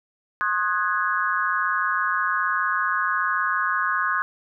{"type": "chord", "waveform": "sine", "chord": "Ab dominant seventh", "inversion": "first", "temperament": "equal with one note detuned", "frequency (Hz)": [1069.7, 1244.5, 1480, 1661.2], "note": ["C6", "Eb6", "Gb6", "Ab6"], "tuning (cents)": [38, 0, 0, 0], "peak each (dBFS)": -26, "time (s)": [0.41, 4.22], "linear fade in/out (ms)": 0, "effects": []}